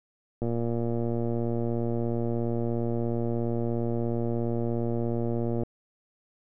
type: click train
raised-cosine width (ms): 2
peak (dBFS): -17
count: 611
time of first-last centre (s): 0.42-5.634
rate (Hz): 117
effects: none